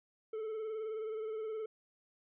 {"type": "tone with vibrato", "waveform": "triangle", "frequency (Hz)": 437.1, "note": "A4", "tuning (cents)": -11, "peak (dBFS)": -35, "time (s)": [0.33, 1.66], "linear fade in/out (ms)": 5, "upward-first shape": "sine", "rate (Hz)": 19, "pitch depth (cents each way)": 39, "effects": ["resampled to 8000 Hz"]}